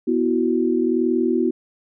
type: chord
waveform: sine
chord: B suspended fourth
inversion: none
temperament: just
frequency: 246.9 / 329.3 / 370.4 Hz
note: B3 / E4 / F#4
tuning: 0 / -2 / +2 cents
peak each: -21 dBFS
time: 0.07-1.51 s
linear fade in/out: 10 ms
effects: none